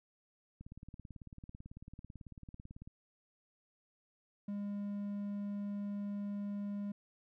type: click train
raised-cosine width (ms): 5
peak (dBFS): -37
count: 42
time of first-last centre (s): 0.61-2.875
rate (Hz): 18.1
type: tone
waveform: triangle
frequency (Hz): 203.1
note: G#3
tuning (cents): -38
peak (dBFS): -35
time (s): 4.48-6.92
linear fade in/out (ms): 5
effects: none